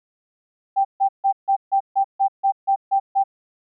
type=tone bursts; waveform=sine; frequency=784 Hz; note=G5; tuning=in tune; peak=-14 dBFS; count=11; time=0.76-3.239 s; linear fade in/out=20 ms; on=89 ms; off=150 ms; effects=none